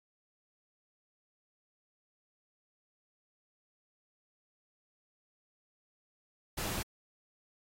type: noise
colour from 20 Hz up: pink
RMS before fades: -37 dBFS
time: 6.57-6.83 s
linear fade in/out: 10 ms
effects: AAC 48 kbps